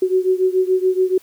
sine beating tone pair, 370 / 377 Hz, F#4 / F#4, 0 / +32 cents, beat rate 7 Hz, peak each -16 / -18 dBFS, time 0.02-1.18 s, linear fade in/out 5 ms, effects white hiss -51 dBFS RMS until 1.22 s

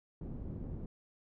pink low-pass noise, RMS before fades -42 dBFS, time 0.21-0.86 s, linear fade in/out 2 ms, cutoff 270 Hz, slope 12 dB/octave, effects none

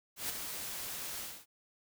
white noise with ADSR envelope, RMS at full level -35 dBFS, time 0.16-1.46 s, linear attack 130 ms, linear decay 17 ms, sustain -6 dB, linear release 260 ms, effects none

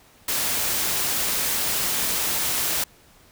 white noise, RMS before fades -24 dBFS, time 0.28-2.84 s, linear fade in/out 5 ms, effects pink hiss -54 dBFS RMS until 3.31 s

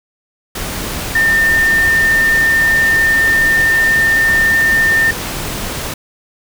sine tone in noise, 1806 Hz, A6, 45 cents sharp, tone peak -9 dBFS, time 1.15-5.11 s, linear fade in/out 5 ms, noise pink, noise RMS -22 dBFS, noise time 0.55-5.94 s, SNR +10 dB, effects none

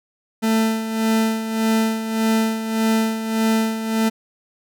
40% pulse tone with tremolo, 222.1 Hz, A3, 16 cents sharp, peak -14 dBFS, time 0.42-4.1 s, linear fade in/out 20 ms, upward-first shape sine, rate 1.7 Hz, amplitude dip 65%, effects none

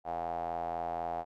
square tone with band-pass filter, 42 Hz, E1, 33 cents sharp, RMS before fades -36 dBFS, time 0.04-1.25 s, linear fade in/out 50 ms, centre 740 Hz, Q 8.4, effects none

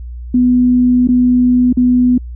sine tone with dropouts, 248.3 Hz, B3, 9 cents sharp, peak -7 dBFS, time 0.34-2.18 s, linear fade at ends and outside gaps 5 ms, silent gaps 1.074-1.087 / 1.728-1.771 s, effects added 60 Hz sine -24 dBFS peak until 2.35 s

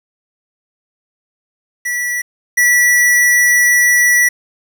square tone pair in turn, 1951 / 1951 Hz, B6 / B6, -22 / -22 cents, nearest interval unison, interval 0 cents, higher neither, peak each -17 / -9 dBFS, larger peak second, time 1.85-2.22 / 2.57-4.29 s, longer second, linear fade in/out 10 ms, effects 7-bit

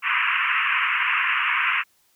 white band-pass noise, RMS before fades -22 dBFS, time 0.02-1.84 s, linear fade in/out 50 ms, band 1000 to 2800 Hz, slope 96 dB/octave, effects white hiss -63 dBFS RMS until 2.15 s

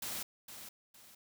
white noise with echo, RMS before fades -40 dBFS, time 0.02-0.23 s, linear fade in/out 5 ms, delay 460 ms, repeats 2, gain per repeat -9 dB, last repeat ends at 1.15 s, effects none

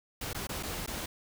pink noise with dropouts, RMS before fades -37 dBFS, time 0.21-1.06 s, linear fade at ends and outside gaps 5 ms, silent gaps 0.332-0.346 / 0.471-0.491 / 0.628-0.632 / 0.863-0.875 s, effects none

